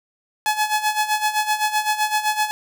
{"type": "tone with tremolo", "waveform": "sawtooth", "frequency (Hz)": 852, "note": "G#5", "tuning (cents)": 44, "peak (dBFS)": -12, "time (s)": [0.46, 2.51], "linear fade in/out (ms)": 0, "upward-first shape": "sine", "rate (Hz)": 7.8, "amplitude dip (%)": 75, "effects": []}